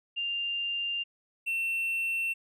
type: tone pair in turn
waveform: sine / triangle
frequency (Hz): 2794 / 2700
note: F7 / E7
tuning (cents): 0 / +41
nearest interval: minor second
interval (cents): 59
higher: first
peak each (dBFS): -29 / -26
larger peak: second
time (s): 0.16-1.04 / 1.46-2.34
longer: neither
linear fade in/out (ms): 20
effects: none